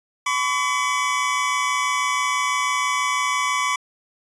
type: tone pair together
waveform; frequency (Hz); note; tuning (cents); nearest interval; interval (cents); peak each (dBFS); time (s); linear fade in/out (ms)
25% pulse; 1010.9 / 1137; B5 / C#6; +40 / +44; major second; 204; -20 / -18; 0.26-3.76; 5
effects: resampled to 22050 Hz